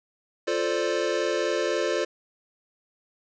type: chord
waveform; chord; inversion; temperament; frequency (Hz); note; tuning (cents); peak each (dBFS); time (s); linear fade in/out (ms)
square; D minor seventh; first; equal; 349.2 / 440 / 523.3 / 587.3; F4 / A4 / C5 / D5; 0 / 0 / 0 / 0; -30; 0.47-2.05; 10
effects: resampled to 16000 Hz + 8-bit